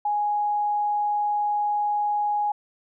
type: tone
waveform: sine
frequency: 830.6 Hz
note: G#5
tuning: in tune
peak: -21 dBFS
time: 0.05-2.52 s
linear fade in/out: 5 ms
effects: none